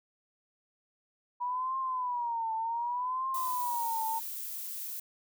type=tone with vibrato; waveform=sine; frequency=970 Hz; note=B5; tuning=31 cents flat; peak=-30 dBFS; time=1.4-4.2 s; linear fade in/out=20 ms; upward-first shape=triangle; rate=0.66 Hz; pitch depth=160 cents each way
type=noise; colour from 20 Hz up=violet; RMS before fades=-39 dBFS; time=3.34-5 s; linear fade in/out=5 ms
effects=none